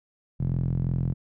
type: tone with band-pass filter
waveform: sawtooth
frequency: 42.93 Hz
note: F1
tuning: 29 cents flat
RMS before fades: -26 dBFS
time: 0.39-1.14 s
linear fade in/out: 20 ms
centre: 140 Hz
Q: 3.4
effects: none